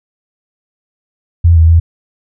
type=tone with pitch steps; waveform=sine; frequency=84.8 / 81.3 / 83 Hz; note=E2 / E2 / E2; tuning=+50 / -23 / +12 cents; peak=-3 dBFS; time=1.44-1.8 s; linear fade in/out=10 ms; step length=120 ms; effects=none